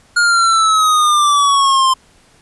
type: exponential sweep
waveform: square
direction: down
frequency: 1430 to 1041 Hz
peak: -10 dBFS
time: 0.16-1.94 s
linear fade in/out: 10 ms
effects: pink hiss -50 dBFS RMS until 2.41 s + resampled to 24000 Hz